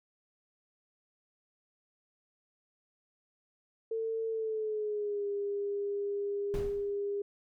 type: tone with pitch glide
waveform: sine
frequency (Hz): 448.7 to 404.4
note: A4 to G#4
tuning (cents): +34 to -46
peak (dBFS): -31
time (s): 3.91-7.22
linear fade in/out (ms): 5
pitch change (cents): -180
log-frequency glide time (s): 4.29-5.27
type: noise with exponential decay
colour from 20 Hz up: brown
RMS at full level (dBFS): -32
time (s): 6.54-6.99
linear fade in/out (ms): 0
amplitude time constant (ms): 96
effects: none